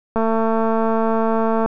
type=click train; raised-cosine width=1 ms; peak=-7 dBFS; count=337; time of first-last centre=0.16-1.66 s; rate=224 Hz; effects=none